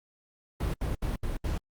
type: noise bursts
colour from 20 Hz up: brown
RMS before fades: -30 dBFS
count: 5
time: 0.6-1.58 s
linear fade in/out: 5 ms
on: 140 ms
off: 70 ms
effects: Opus 48 kbps